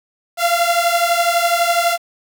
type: beating tone pair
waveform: sawtooth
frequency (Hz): 682 / 694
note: F5 / F5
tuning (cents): -41 / -11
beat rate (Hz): 12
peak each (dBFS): -13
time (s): 0.37-1.98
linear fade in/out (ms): 50
effects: 7-bit